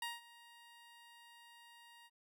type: tone with ADSR envelope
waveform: 15% pulse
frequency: 940 Hz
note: A#5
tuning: 14 cents sharp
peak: -32 dBFS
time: 0.02-2.1 s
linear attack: 3 ms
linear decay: 180 ms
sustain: -20 dB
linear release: 42 ms
effects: none